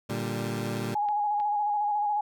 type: chord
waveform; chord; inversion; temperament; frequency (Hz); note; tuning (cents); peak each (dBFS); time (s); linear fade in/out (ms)
20% pulse; G minor; first; equal with one note detuned; 116.54 / 147.85 / 196; Bb2 / D3 / G3; 0 / +12 / 0; -27 / -32 / -29; 0.09-0.95; 10
type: click train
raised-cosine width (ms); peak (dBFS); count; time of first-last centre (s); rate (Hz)
0.3; -30; 4; 0.46-1.4; 3.19
type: tone with vibrato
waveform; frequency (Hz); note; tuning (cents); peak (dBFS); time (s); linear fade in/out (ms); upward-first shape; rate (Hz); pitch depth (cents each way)
sine; 830.6; G#5; 0; -24; 0.95-2.21; 5; square; 14; 26
effects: none